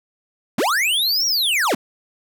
square linear two-way sweep, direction up then down, 154.5 to 5750 to 154.5 Hz, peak -17 dBFS, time 0.58-1.75 s, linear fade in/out 5 ms, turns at 1.26 s, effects none

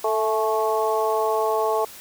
harmonic tone with a mistuned harmonic, 220 Hz, A3, in tune, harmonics 2 / 3 / 4 / 5, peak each -23 / -25 / -25 / -27 dBFS, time 0.04-1.85 s, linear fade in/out 5 ms, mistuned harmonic 4, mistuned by -39 cents, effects white hiss -42 dBFS RMS until 2 s

